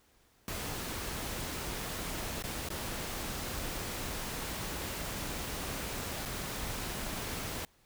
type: noise with dropouts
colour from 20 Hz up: pink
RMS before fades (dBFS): -38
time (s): 0.48-7.65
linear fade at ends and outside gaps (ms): 1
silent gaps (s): 2.424-2.438 / 2.688-2.703 / 6.253-6.257
effects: pink hiss -67 dBFS RMS until 7.85 s